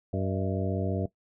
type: harmonic tone with a mistuned harmonic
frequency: 95.3 Hz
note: G2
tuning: 48 cents flat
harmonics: 1 / 2 / 3 / 4 / 5 / 6 / 7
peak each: -30 / -33 / -35 / -36 / -37 / -38 / -38 dBFS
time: 0.13-1.06 s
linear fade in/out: 5 ms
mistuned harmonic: 6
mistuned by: +87 cents
effects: noise-tail reverb RT60 0.1 s tail -17 dB re dry